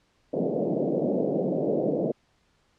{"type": "band-pass noise", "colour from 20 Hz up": "white", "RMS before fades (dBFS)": -26, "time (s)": [0.33, 2.12], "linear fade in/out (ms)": 10, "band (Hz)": [150, 600], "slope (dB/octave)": 48, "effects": ["pink hiss -67 dBFS RMS until 2.78 s", "low-pass 6000 Hz 12 dB/octave"]}